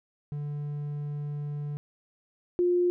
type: tone pair in turn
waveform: triangle / sine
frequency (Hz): 146.4 / 354.3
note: D3 / F4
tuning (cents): -5 / +25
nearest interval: octave + minor third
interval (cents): 1530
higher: second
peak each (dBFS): -29 / -21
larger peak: second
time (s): 0.32-1.77 / 2.59-2.9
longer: first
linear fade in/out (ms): 0
effects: none